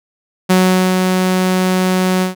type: tone with ADSR envelope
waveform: sawtooth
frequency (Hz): 185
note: F#3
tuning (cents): 0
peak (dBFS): -4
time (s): 0.49-2.35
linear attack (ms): 15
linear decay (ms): 420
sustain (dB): -4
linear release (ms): 130
effects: none